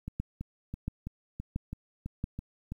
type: two click trains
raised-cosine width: 5 ms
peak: -19 / -24 dBFS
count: 4 / 9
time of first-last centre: 0.2-2.241 / 0.08-2.72 s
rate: 1.47 / 3.03 Hz
effects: 10-bit